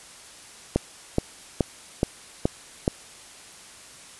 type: click train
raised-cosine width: 2 ms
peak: -6 dBFS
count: 6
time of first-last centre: 0.76-2.879 s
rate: 2.36 Hz
effects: white hiss -46 dBFS RMS until 4.19 s + resampled to 24000 Hz